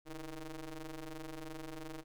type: ring-modulated tone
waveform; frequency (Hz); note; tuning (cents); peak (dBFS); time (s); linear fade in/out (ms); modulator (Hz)
sawtooth; 155.56; D#3; 0; -36; 0.05-2.04; 50; 167
effects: none